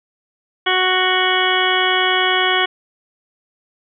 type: harmonic tone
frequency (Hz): 370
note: F#4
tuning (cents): 0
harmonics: 1 / 2 / 3 / 4 / 5 / 6 / 8 / 9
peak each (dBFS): -22 / -22 / -22 / -22 / -22 / -22 / -22 / -22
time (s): 0.66-2.66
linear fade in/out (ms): 10
effects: none